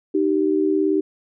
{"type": "tone pair together", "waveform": "sine", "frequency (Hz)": [308.6, 387], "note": ["D#4", "G4"], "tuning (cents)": [-14, -22], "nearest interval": "major third", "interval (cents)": 392, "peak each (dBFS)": -19, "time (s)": [0.14, 1.01], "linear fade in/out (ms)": 10, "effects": []}